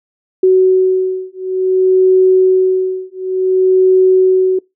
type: beating tone pair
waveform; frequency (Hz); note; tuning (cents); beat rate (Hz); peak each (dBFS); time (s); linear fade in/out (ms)
sine; 373.5 / 374.06; F#4 / F#4; +16 / +19; 0.56; -11; 0.43-4.59; 5
effects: noise-tail reverb RT60 0.2 s tail -24 dB re dry